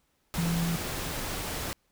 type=tone in noise; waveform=sine; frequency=168.5 Hz; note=E3; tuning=38 cents sharp; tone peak=-26 dBFS; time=0.38-0.76 s; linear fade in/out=0 ms; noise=pink; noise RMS=-34 dBFS; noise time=0.34-1.73 s; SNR=+5 dB; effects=pink hiss -72 dBFS RMS until 1.91 s